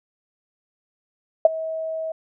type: tone with ADSR envelope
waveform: sine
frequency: 642 Hz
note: E5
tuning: 46 cents flat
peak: -5 dBFS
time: 1.45-2.12 s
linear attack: 3 ms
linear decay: 20 ms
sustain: -20 dB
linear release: 4 ms
effects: none